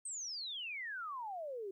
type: exponential sweep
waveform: sine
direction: down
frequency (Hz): 8580 to 373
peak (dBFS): -40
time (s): 0.05-1.71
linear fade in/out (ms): 5
effects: 13-bit